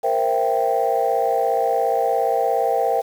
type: chord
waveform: sine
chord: C dominant seventh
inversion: third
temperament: equal with one note detuned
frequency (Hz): 466.2 / 523.3 / 669.2 / 784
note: Bb4 / C5 / E5 / G5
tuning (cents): 0 / 0 / +26 / 0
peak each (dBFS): -22 / -23 / -22 / -20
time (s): 0.03-3.02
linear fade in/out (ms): 20
effects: tanh soft clip ceiling -9 dBFS + 7-bit